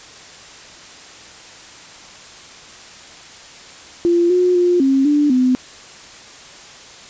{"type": "tone with pitch steps", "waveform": "sine", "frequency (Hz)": [344.5, 360.8, 354, 269.5, 293.7, 254.3], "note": ["F4", "F#4", "F4", "C#4", "D4", "C4"], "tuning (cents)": [-24, -44, 23, -49, 0, -49], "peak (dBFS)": -11, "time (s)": [4.05, 5.55], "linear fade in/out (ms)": 0, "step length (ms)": 250, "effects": ["white hiss -39 dBFS RMS until 7.09 s", "resampled to 16000 Hz"]}